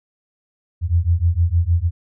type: beating tone pair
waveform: sine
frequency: 82.41 / 88.91 Hz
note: E2 / F2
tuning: 0 / +31 cents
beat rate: 6.5 Hz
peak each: -17 dBFS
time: 0.81-1.91 s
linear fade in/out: 50 ms
effects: none